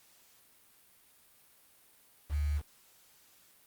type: tone with quantisation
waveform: sine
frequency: 73.42 Hz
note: D2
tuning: in tune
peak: -28 dBFS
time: 2.29-2.62 s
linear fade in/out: 50 ms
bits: 8
effects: white hiss -63 dBFS RMS until 3.66 s + Opus 48 kbps